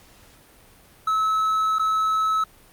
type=tone with dropouts; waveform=triangle; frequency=1296 Hz; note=E6; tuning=30 cents flat; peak=-17 dBFS; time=1.07-2.44 s; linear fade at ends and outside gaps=5 ms; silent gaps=1.786-1.794 s; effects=pink hiss -52 dBFS RMS until 2.72 s + Opus 48 kbps